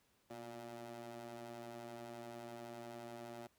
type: ring-modulated tone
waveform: 20% pulse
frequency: 116.54 Hz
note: A#2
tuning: in tune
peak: -40 dBFS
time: 0.3-3.47 s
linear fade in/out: 5 ms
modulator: 472 Hz
effects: pink hiss -75 dBFS RMS until 3.58 s + high-pass 60 Hz 12 dB/octave